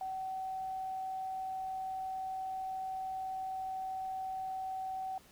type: tone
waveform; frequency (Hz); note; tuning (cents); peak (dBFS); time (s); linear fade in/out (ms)
sine; 759; F#5; +44; -36; 0.01-5.18; 2
effects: pink hiss -61 dBFS RMS until 5.31 s